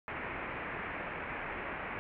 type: low-pass noise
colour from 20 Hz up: white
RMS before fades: -40 dBFS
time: 0.08-1.99 s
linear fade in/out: 0 ms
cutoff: 2400 Hz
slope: 48 dB/octave
effects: none